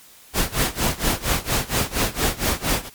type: noise with tremolo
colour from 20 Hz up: pink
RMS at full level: -19 dBFS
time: 0.33-2.9 s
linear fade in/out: 50 ms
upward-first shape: sine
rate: 4.3 Hz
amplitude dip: 90%
effects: white hiss -48 dBFS RMS until 2.94 s + MP3 96 kbps